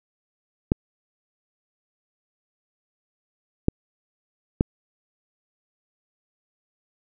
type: clicks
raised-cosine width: 3 ms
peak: -4 dBFS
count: 3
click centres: 0.719 / 3.684 / 4.609 s
effects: none